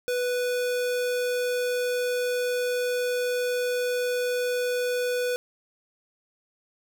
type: tone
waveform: square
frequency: 493.9 Hz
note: B4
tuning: in tune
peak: -25 dBFS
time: 0.08-5.36 s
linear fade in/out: 0 ms
effects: none

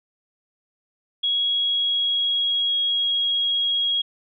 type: tone with pitch glide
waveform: sine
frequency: 3322 to 3295 Hz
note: G#7 to G#7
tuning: 0 to -14 cents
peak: -19 dBFS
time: 1.23-4.02 s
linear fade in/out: 10 ms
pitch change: -14 cents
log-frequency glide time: 1.35-3.12 s
effects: none

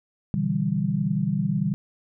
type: chord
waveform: sine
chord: E minor seventh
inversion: second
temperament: equal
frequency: 123.47 / 146.83 / 164.81 / 196 Hz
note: B2 / D3 / E3 / G3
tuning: 0 / 0 / 0 / 0 cents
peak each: -31 / -27 / -27 / -25 dBFS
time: 0.34-1.74 s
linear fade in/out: 0 ms
effects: none

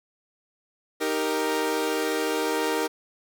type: chord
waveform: sawtooth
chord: Eb major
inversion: none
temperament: equal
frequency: 311.1 / 392 / 466.2 Hz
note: Eb4 / G4 / Bb4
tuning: 0 / 0 / 0 cents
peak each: -25 / -26 / -23 dBFS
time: 1-2.88 s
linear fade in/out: 20 ms
effects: none

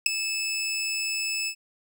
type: tone with ADSR envelope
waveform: 20% pulse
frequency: 2615 Hz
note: E7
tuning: 15 cents flat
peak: -7 dBFS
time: 0.06-1.55 s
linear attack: 4 ms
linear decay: 5 ms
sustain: -15 dB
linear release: 75 ms
effects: none

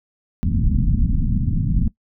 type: low-pass noise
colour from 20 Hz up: pink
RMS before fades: -18 dBFS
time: 0.43-1.88 s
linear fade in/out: 0 ms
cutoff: 240 Hz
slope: 48 dB/octave
effects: noise-tail reverb RT60 0.1 s tail -20 dB re dry

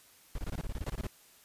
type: noise bursts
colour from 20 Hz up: brown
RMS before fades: -35 dBFS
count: 13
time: 0.35-1.069 s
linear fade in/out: 2 ms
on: 35 ms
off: 22 ms
effects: white hiss -60 dBFS RMS until 1.44 s + resampled to 32000 Hz

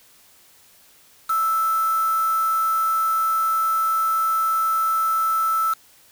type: tone with quantisation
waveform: sine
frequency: 1318.5 Hz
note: E6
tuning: in tune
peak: -18 dBFS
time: 1.29-5.74 s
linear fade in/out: 10 ms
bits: 5
effects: white hiss -53 dBFS RMS until 6.11 s

